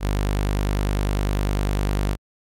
sawtooth tone, 49.96 Hz, G1, 34 cents sharp, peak -16 dBFS, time 0-2.17 s, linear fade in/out 50 ms, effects AAC 64 kbps

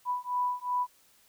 sine beating tone pair, 987.8 / 990.5 Hz, B5 / B5, 0 / +5 cents, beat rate 2.7 Hz, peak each -31 dBFS, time 0.05-0.87 s, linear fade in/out 50 ms, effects white hiss -63 dBFS RMS until 1.28 s

